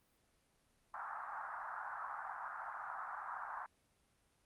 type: band-pass noise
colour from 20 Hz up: white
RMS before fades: -45 dBFS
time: 0.94-3.66 s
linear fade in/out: 0 ms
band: 750 to 1500 Hz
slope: 48 dB/octave
effects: pink hiss -75 dBFS RMS until 4.45 s + Opus 32 kbps